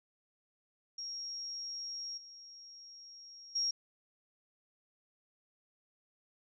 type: tone with level steps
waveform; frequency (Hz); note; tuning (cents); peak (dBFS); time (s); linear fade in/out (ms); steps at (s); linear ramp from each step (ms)
sine; 5588; F8; 0; -39 / -50 / -30; 0.98-3.71; 5; 2.17 / 3.55; 10
effects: none